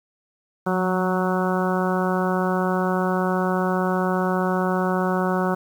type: harmonic tone with a mistuned harmonic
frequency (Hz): 185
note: F#3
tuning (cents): 0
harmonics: 1 / 2 / 3 / 4 / 5 / 6 / 7 / 8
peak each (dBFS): -23 / -26 / -28 / -29 / -30 / -31 / -31 / -32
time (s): 0.66-5.55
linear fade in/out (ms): 10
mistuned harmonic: 1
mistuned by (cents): -33
effects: 8-bit